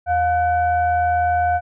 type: tone with frequency modulation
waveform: sine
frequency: 711 Hz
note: F5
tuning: 31 cents sharp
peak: -15 dBFS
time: 0.06-1.61 s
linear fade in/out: 50 ms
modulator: 793 Hz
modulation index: 0.57
effects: none